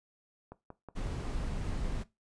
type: click train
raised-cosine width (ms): 1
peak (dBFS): -31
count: 6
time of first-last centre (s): 0.52-1.437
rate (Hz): 5.45
type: noise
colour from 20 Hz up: brown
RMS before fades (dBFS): -35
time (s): 0.95-2.04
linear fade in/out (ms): 20
effects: noise-tail reverb RT60 0.2 s tail -17 dB re dry + resampled to 22050 Hz